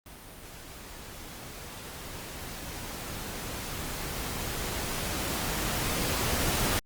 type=noise with level ramp; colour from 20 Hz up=pink; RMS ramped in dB=-47 to -27 dBFS; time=0.06-6.79 s; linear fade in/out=0 ms; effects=Opus 32 kbps